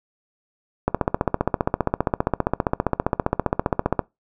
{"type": "click train", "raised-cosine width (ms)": 1, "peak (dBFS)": -4, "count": 48, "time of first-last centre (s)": [0.88, 3.993], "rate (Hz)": 15.1, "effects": ["noise-tail reverb RT60 0.2 s tail -22 dB re dry"]}